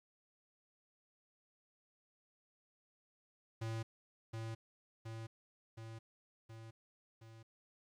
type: tone with echo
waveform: square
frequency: 112.7 Hz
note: A2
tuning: 42 cents sharp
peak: -39 dBFS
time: 3.61-3.83 s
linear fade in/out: 10 ms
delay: 720 ms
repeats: 5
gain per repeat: -3 dB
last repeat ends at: 7.43 s
effects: low-pass 8000 Hz 12 dB/octave + 12-bit